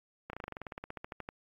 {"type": "slowing click train", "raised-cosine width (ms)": 0.5, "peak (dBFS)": -25, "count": 19, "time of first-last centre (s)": [0.3, 1.289], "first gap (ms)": 32, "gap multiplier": 1.06, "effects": ["AAC 48 kbps"]}